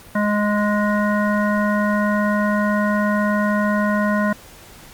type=harmonic tone; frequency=208 Hz; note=G#3; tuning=3 cents sharp; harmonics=1 / 3 / 5 / 7 / 9; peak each=-18 / -23 / -25 / -26 / -28 dBFS; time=0.15-4.33 s; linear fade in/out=5 ms; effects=pink hiss -43 dBFS RMS until 4.93 s + Opus 48 kbps